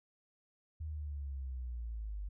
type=linear sweep; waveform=sine; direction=down; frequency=79.1 to 48.41 Hz; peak=-38 dBFS; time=0.8-2.29 s; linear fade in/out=10 ms; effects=none